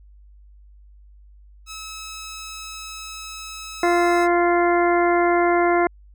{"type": "tone", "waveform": "10% pulse", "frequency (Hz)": 1293, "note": "E6", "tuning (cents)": -34, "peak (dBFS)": -25, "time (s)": [1.66, 4.28], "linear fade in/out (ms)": 50}
{"type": "harmonic tone", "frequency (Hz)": 347.8, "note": "F4", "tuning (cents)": -7, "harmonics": [1, 2, 3, 4, 5, 6], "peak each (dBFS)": [-18, -20, -25, -27, -30, -28], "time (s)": [3.83, 5.87], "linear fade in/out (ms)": 2}
{"effects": ["added 50 Hz sine -45 dBFS peak until 6.14 s"]}